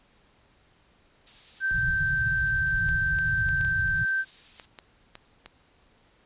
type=noise with tremolo; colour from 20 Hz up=violet; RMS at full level=-36 dBFS; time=1.26-4.66 s; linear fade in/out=10 ms; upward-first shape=triangle; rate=10 Hz; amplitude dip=35%
type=tone; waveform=sine; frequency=1558 Hz; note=G6; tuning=11 cents flat; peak=-23 dBFS; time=1.6-4.25 s; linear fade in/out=50 ms
type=low-pass noise; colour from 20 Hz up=white; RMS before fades=-32 dBFS; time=1.71-4.05 s; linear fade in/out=0 ms; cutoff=160 Hz; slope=96 dB/octave
type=clicks; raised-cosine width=0.2 ms; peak=-24 dBFS; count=9; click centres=2.89 / 3.188 / 3.49 / 3.611 / 3.649 / 4.598 / 4.788 / 5.154 / 5.46 s
effects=pink hiss -62 dBFS RMS until 6.25 s + resampled to 8000 Hz